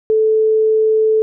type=tone; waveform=sine; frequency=437.1 Hz; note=A4; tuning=11 cents flat; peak=-10 dBFS; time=0.1-1.22 s; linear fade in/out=0 ms; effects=none